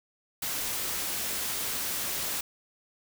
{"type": "noise", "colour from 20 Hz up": "white", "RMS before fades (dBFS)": -32, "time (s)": [0.42, 2.41], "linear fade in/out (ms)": 5, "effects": []}